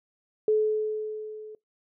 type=tone with level ramp; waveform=sine; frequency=430 Hz; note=A4; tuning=40 cents flat; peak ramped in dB=-18 to -40 dBFS; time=0.48-1.55 s; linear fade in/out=2 ms; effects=noise-tail reverb RT60 0.2 s tail -24 dB re dry